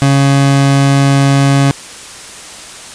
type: tone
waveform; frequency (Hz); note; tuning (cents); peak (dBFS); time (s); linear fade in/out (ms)
30% pulse; 138.59; C#3; 0; -4; 0.02-1.71; 0
effects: white hiss -30 dBFS RMS until 2.94 s + resampled to 22050 Hz